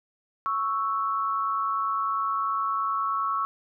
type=tone pair together; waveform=sine; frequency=1108.7 / 1318.5 Hz; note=C#6 / E6; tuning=0 / 0 cents; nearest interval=minor third; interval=300 cents; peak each=-26 / -28 dBFS; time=0.46-3.45 s; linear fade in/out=0 ms; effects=none